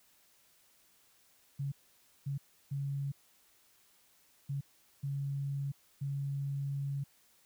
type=tone bursts at uneven times; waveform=sine; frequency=139.6 Hz; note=C#3; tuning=13 cents sharp; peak=-33 dBFS; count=6; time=1.59-1.72 / 2.26-2.38 / 2.71-3.12 / 4.49-4.61 / 5.03-5.72 / 6.01-7.04 s; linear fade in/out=10 ms; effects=white hiss -67 dBFS RMS until 7.45 s